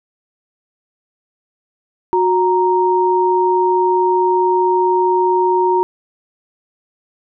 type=tone pair together; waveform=sine; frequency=365.5 / 932.3 Hz; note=F#4 / A#5; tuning=-21 / 0 cents; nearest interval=octave + major third; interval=1621 cents; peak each=-14 dBFS; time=2.13-5.83 s; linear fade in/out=0 ms; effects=none